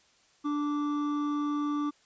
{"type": "tone pair together", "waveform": "triangle", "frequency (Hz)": [293.7, 1167.4], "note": ["D4", "D6"], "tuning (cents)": [0, -11], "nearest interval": "2 octaves", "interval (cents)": 2389, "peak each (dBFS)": [-26, -34], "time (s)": [0.44, 1.91], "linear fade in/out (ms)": 20, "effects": ["white hiss -64 dBFS RMS until 2.05 s", "resampled to 16000 Hz"]}